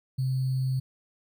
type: tone with sample-and-hold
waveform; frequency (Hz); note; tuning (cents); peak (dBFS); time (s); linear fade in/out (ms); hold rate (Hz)
sine; 130.81; C3; 0; -24; 0.18-0.8; 10; 4410
effects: none